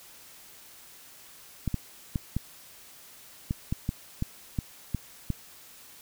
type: clicks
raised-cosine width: 5 ms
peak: -15 dBFS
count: 11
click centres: 1.677 / 1.743 / 2.158 / 2.366 / 3.509 / 3.725 / 3.891 / 4.224 / 4.588 / 4.947 / 5.303 s
effects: white hiss -51 dBFS RMS until 6.01 s